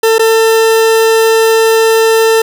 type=tone with dropouts; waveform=40% pulse; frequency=447.9 Hz; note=A4; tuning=31 cents sharp; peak=-5 dBFS; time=0.03-2.42 s; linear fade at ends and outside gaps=5 ms; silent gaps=0.183-0.193 s; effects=none